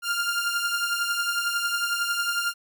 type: beating tone pair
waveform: sawtooth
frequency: 1396.9 / 1407.9 Hz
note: F6 / F6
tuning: 0 / +14 cents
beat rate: 11 Hz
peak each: -22 / -26 dBFS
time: 0.02-2.54 s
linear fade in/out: 50 ms
effects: none